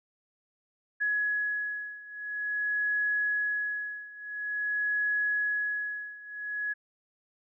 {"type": "beating tone pair", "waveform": "sine", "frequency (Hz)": [1682, 1682.48], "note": ["G#6", "G#6"], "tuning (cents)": [22, 22], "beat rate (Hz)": 0.48, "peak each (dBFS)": [-30, -32], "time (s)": [1, 6.74], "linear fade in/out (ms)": 20, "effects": []}